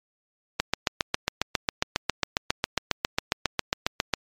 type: click train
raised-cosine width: 0.2 ms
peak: -4 dBFS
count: 27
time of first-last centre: 0.6-4.137 s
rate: 7.35 Hz
effects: MP3 96 kbps